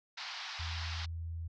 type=band-pass noise; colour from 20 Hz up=white; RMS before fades=-43 dBFS; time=0.17-1.06 s; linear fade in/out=10 ms; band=740 to 5200 Hz; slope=48 dB/octave
type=tone with pitch glide; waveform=sine; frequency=82.41 to 82.94 Hz; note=E2 to E2; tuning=0 to +11 cents; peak=-37 dBFS; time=0.59-1.48 s; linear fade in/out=10 ms; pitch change=+11 cents; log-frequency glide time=0.9-1.16 s
effects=none